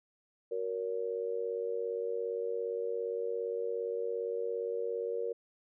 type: tone with amplitude modulation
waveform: sine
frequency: 468.2 Hz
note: A#4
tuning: 8 cents sharp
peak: -28 dBFS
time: 0.51-5.33 s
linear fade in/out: 10 ms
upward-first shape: sine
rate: 97.4 Hz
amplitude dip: 90%
effects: none